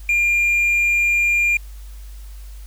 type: tone with hard clipping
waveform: sine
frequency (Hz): 2400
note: D7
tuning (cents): +37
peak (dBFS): -15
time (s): 0.09-1.57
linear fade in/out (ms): 2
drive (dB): 2
effects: added 50 Hz sine -33 dBFS peak until 2.66 s + white hiss -50 dBFS RMS until 2.66 s